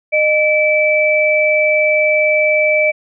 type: tone pair together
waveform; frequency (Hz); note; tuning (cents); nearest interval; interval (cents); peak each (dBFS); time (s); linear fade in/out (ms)
sine; 612 / 2315; D#5 / D7; -29 / -25; octave + major seventh; 2304; -13; 0.12-2.92; 20
effects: none